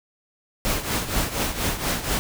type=noise with tremolo; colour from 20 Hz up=pink; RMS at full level=-22 dBFS; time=0.65-2.19 s; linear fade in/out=0 ms; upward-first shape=triangle; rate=4.2 Hz; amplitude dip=75%; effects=none